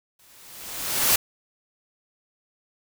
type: noise with exponential growth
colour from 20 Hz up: white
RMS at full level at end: -17 dBFS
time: 0.19-1.16 s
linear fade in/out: 5 ms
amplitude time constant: 210 ms
effects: none